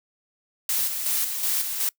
blue noise with tremolo, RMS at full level -24 dBFS, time 0.69-1.89 s, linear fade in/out 2 ms, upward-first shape square, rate 2.7 Hz, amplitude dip 45%, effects noise-tail reverb RT60 0.1 s tail -24 dB re dry

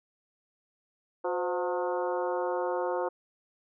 harmonic tone with a mistuned harmonic, 180 Hz, F#3, 47 cents flat, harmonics 2 / 3 / 4 / 5 / 6 / 7 / 8, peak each -33 / -31 / -38 / -35 / -40 / -42 / -45 dBFS, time 1.24-3.09 s, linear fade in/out 10 ms, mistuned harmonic 3, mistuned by -66 cents, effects none

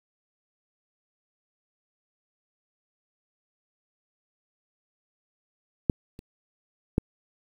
clicks, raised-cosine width 3 ms, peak -7 / -29 / -8 dBFS, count 3, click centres 5.898 / 6.191 / 6.981 s, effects 8-bit

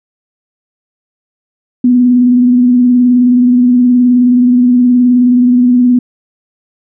sine tone with vibrato, 246.9 Hz, B3, in tune, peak -4 dBFS, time 1.84-5.99 s, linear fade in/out 5 ms, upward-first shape sine, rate 19 Hz, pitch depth 32 cents each way, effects none

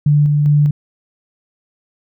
sine tone with tremolo, 147.2 Hz, D3, 4 cents sharp, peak -8 dBFS, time 0.06-0.71 s, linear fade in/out 5 ms, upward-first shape square, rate 2.5 Hz, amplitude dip 25%, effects none

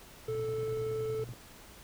sine tone with tremolo, 119.6 Hz, A#2, 45 cents sharp, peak -38 dBFS, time 0.28-1.33 s, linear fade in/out 10 ms, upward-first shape square, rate 9.9 Hz, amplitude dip 45%
triangle tone, 438.7 Hz, A4, 5 cents flat, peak -30 dBFS, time 0.28-1.24 s, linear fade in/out 5 ms
click train, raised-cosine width 2 ms, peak -36 dBFS, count 22, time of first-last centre 0.35-1.336 s, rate 21.3 Hz
effects pink hiss -53 dBFS RMS until 1.83 s

